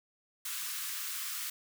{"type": "high-pass noise", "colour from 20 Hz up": "white", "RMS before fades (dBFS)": -38, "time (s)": [0.45, 1.5], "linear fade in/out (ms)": 5, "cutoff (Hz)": 1100, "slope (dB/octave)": 48, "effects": []}